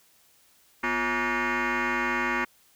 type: tone with frequency modulation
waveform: sine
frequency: 352.4 Hz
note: F4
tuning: 16 cents sharp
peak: -22 dBFS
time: 0.83-2.45 s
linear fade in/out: 10 ms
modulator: 299 Hz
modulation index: 6.8
effects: tanh soft clip ceiling -22 dBFS + white hiss -61 dBFS RMS until 2.75 s